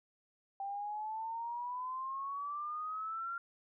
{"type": "exponential sweep", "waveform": "sine", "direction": "up", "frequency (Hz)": [784, 1390], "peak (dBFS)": -37, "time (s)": [0.6, 3.38], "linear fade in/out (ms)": 2, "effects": []}